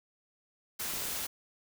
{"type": "noise", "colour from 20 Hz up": "white", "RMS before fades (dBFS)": -36, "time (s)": [0.79, 1.27], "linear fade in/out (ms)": 10}
{"type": "clicks", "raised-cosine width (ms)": 2, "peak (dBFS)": -36, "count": 5, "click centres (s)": [0.936, 0.972, 1.021, 1.055, 1.086]}
{"effects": []}